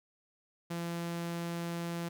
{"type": "tone", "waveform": "sawtooth", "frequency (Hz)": 170.2, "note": "F3", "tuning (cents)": -44, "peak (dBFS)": -31, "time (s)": [0.7, 2.09], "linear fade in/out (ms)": 10, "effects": []}